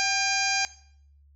harmonic tone with a mistuned harmonic, 801 Hz, G5, 37 cents sharp, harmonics 1 / 2 / 3 / 4 / 5 / 6 / 7 / 8 / 9, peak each -30 / -31 / -28 / -38 / -36 / -28 / -35 / -31 / -39 dBFS, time 0-0.65 s, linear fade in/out 0 ms, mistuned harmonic 1, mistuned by -51 cents, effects noise-tail reverb RT60 0.6 s tail -18 dB re dry + added 71 Hz sine -54 dBFS peak until 1.35 s

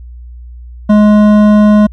sine tone with hard clipping, 210 Hz, G#3, 19 cents sharp, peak -5 dBFS, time 0.89-1.87 s, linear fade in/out 10 ms, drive 11 dB, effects added 60 Hz sine -27 dBFS peak until 1.92 s

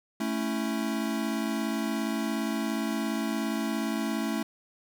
square chord, A major, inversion none, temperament equal, 220 / 277.2 / 329.6 Hz, A3 / C#4 / E4, 0 / 0 / 0 cents, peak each -31 / -34 / -35 dBFS, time 0.2-4.43 s, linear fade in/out 5 ms, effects none

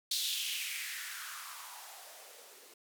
violet noise with band-pass filter sweep, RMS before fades -41 dBFS, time 0.11-2.74 s, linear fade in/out 5 ms, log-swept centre 4000 to 360 Hz, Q 3.7, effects none

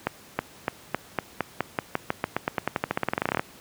accelerating click train, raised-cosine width 0.5 ms, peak -8 dBFS, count 30, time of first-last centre 0.07-3.395 s, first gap 320 ms, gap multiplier 0.91, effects pink hiss -49 dBFS RMS until 3.6 s + high-pass 100 Hz 12 dB/octave

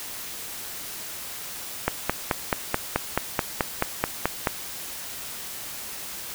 click train, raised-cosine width 0.5 ms, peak -5 dBFS, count 13, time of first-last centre 1.88-4.472 s, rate 4.63 Hz, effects white hiss -36 dBFS RMS until 6.34 s

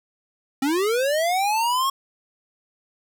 square linear sweep, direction up, 259.7 to 1100 Hz, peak -20 dBFS, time 0.62-1.9 s, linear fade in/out 5 ms, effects 10-bit

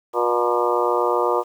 harmonic tone with a mistuned harmonic, 120 Hz, B2, 49 cents flat, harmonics 3 / 4 / 5 / 6 / 7 / 8 / 9 / 10, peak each -24 / -22 / -26 / -28 / -28 / -25 / -28 / -26 dBFS, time 0.13-1.44 s, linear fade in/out 50 ms, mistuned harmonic 7, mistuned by +65 cents, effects 8-bit

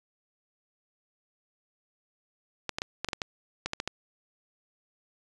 clicks, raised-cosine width 0.2 ms, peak -13 dBFS, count 11, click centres 2.693 / 2.785 / 2.819 / 3.046 / 3.087 / 3.132 / 3.218 / 3.66 / 3.734 / 3.801 / 3.876 s, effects resampled to 22050 Hz

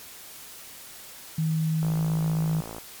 sine tone, 159.2 Hz, D#3, 40 cents sharp, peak -22 dBFS, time 1.38-2.61 s, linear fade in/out 5 ms
click train, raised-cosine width 1 ms, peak -23 dBFS, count 54, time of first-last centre 1.83-2.783 s, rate 55.6 Hz
effects white hiss -44 dBFS RMS until 3 s + MP3 96 kbps

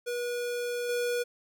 square tone with level steps, 483.9 Hz, B4, 35 cents flat, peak -31 / -28 dBFS, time 0.06-1.24 s, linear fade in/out 20 ms, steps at 0.89 s, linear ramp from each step 2 ms, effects none

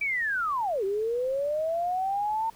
sine linear two-way sweep, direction down then up, 2349 to 380 to 911 Hz, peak -25 dBFS, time 0.01-2.5 s, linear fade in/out 5 ms, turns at 0.84 s, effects pink hiss -55 dBFS RMS until 2.55 s

